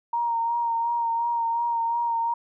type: tone with vibrato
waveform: sine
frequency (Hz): 932.3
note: A#5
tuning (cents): 0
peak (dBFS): -22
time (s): 0.13-2.34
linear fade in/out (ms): 5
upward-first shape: sine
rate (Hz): 2.8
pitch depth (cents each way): 26
effects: none